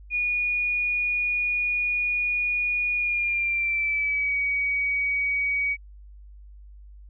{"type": "tone with pitch glide", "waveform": "sine", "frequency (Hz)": [2450, 2260], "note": ["D#7", "C#7"], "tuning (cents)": [-27, 33], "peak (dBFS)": -22, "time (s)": [0.1, 5.77], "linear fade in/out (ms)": 50, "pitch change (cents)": -140, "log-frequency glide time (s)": [2.95, 4.35], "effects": ["added 50 Hz sine -43 dBFS peak until 7.09 s"]}